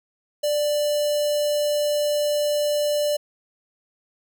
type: tone with notch filter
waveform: square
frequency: 590 Hz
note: D5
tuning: 8 cents sharp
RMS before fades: -22 dBFS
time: 0.43-3.17 s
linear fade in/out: 10 ms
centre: 1700 Hz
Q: 1.6
effects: none